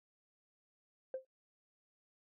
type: tone with exponential decay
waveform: sine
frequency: 523.3 Hz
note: C5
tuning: in tune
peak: -32 dBFS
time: 1.14-1.25 s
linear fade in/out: 2 ms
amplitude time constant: 23 ms
effects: noise-tail reverb RT60 0.1 s tail -17 dB re dry + tanh soft clip ceiling -32 dBFS